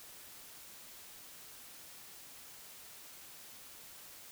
silence, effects white hiss -53 dBFS RMS until 4.31 s

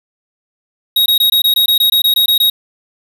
square tone bursts, 3785 Hz, A#7, 26 cents sharp, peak -9 dBFS, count 13, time 0.96-2.5 s, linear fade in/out 5 ms, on 100 ms, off 20 ms, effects none

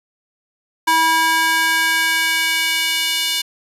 square tone with high-pass filter sweep, 324.3 Hz, E4, 28 cents flat, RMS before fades -17 dBFS, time 0.87-3.42 s, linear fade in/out 10 ms, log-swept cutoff 1000 to 3200 Hz, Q 1.8, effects resampled to 32000 Hz

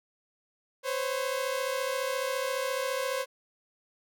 sawtooth tone pair together, 510 / 544.5 Hz, C5 / C#5, -44 / -31 cents, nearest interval minor second, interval 113 cents, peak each -28 dBFS, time 0.83-3.26 s, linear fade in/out 50 ms, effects none

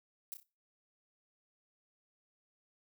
violet noise with echo, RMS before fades -42 dBFS, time 0.32-0.34 s, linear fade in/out 0 ms, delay 30 ms, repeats 3, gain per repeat -8 dB, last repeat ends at 0.43 s, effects noise-tail reverb RT60 0.3 s tail -20 dB re dry

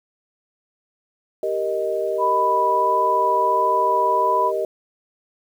sine chord, Eb major, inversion first, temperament equal, 392 / 466.2 / 622.3 Hz, G4 / Bb4 / Eb5, 0 / 0 / 0 cents, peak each -25 / -26 / -23 dBFS, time 1.43-4.65 s, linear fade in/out 2 ms
sine tone with vibrato, 987.8 Hz, B5, in tune, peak -17 dBFS, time 2.18-4.52 s, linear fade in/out 50 ms, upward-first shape triangle, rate 1.5 Hz, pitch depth 10 cents each way
effects 8-bit

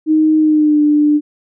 sine tone with pitch glide, 311.5 to 297.3 Hz, D#4 to D4, +2 to +21 cents, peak -8 dBFS, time 0.06-1.21 s, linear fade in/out 50 ms, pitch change -81 cents, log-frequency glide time 0.38-0.81 s, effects none

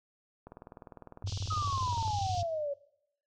click train, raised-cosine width 1 ms, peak -32 dBFS, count 33, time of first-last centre 0.47-2.078 s, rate 19.9 Hz
sine tone bursts, 97.2 Hz, G2, 14 cents flat, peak -32 dBFS, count 15, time 1.24-2.431 s, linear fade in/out 0 ms, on 57 ms, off 24 ms
white band-pass noise, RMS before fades -45 dBFS, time 1.26-2.43 s, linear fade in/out 20 ms, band 2900 to 6200 Hz, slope 48 dB/octave
sine exponential sweep, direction down, 1280 to 555 Hz, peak -31 dBFS, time 1.5-2.74 s, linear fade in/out 10 ms
effects noise-tail reverb RT60 0.7 s tail -19 dB re dry

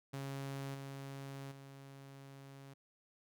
sawtooth tone with level steps, 137.3 Hz, C#3, 16 cents flat, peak -37 / -41 / -48 dBFS, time 0.13-2.74 s, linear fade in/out 10 ms, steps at 0.74 / 1.51 s, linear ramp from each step 10 ms, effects none

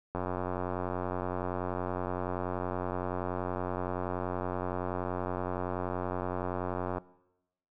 click train, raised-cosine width 1 ms, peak -19 dBFS, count 620, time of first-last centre 0.15-6.982 s, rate 90.6 Hz, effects noise-tail reverb RT60 0.9 s tail -20 dB re dry

